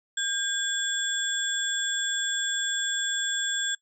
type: tone cluster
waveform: sine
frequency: 1602 / 3407 / 7580 Hz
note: G6 / G#7 / A#8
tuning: +37 / +44 / +28 cents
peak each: -30 dBFS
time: 0.17-3.75 s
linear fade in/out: 5 ms
effects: noise-tail reverb RT60 0.1 s tail -23 dB re dry